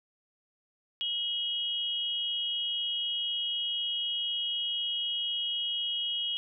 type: tone pair together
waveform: sine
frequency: 2910 / 3266 Hz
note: F#7 / G#7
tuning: -29 / -30 cents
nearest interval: major second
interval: 199 cents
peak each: -32 / -32 dBFS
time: 1.01-6.37 s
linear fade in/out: 0 ms
effects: none